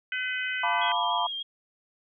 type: harmonic tone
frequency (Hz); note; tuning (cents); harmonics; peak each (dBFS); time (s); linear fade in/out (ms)
506; B4; +42; 3 / 4 / 5 / 6; -31 / -33 / -35 / -37; 0.12-0.92; 2
type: chord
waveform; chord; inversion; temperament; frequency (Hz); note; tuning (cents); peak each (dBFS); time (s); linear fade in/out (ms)
sine; B half-diminished seventh; second; equal; 698.5 / 880 / 987.8 / 1174.7; F5 / A5 / B5 / D6; 0 / 0 / 0 / 0; -31 / -31 / -27 / -33; 0.63-1.27; 5
type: tone with vibrato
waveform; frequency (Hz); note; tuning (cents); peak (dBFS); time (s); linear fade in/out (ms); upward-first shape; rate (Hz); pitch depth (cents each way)
sine; 3233; G#7; -47; -31; 0.81-1.43; 10; square; 6.8; 20
effects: none